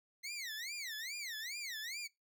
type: tone with vibrato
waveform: 20% pulse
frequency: 2035 Hz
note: C7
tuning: 49 cents flat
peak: -36 dBFS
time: 0.23-2.08 s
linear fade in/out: 20 ms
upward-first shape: sine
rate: 2.4 Hz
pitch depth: 300 cents each way
effects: noise-tail reverb RT60 0.2 s tail -23 dB re dry